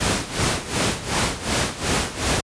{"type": "noise with tremolo", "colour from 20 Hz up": "pink", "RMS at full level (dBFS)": -19, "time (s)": [0, 2.41], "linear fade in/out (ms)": 10, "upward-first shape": "sine", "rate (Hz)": 2.7, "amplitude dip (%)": 80, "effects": ["high-pass 60 Hz 12 dB/octave", "resampled to 22050 Hz"]}